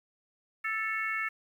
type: harmonic tone with a mistuned harmonic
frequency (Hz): 440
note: A4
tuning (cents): 0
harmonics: 3 / 4 / 5 / 6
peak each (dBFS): -36 / -34 / -33 / -44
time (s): 0.64-1.29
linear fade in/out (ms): 10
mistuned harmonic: 6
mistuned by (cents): +54
effects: 10-bit